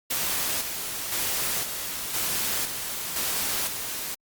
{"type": "noise with tremolo", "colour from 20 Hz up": "white", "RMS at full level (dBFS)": -27, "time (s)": [0.1, 4.15], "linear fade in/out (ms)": 10, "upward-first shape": "square", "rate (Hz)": 0.98, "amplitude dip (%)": 45, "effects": ["Opus 48 kbps"]}